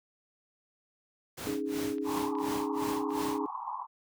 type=noise with tremolo; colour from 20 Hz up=pink; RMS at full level=-38 dBFS; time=1.37-3.39 s; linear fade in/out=10 ms; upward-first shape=sine; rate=2.8 Hz; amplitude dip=100%
type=chord; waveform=sine; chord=C# suspended second; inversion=none; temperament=equal; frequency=277.2 / 311.1 / 415.3 Hz; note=C#4 / D#4 / G#4; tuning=0 / 0 / 0 cents; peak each=-35 dBFS; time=1.47-3.46 s; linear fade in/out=0 ms
type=clicks; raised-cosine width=0.3 ms; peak=-34 dBFS; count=7; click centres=1.983 / 2.353 / 2.386 / 2.431 / 2.582 / 3.106 / 3.147 s
type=band-pass noise; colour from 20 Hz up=white; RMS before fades=-38 dBFS; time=2.04-3.87 s; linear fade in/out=50 ms; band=820 to 1100 Hz; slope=96 dB/octave
effects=high-pass 100 Hz 12 dB/octave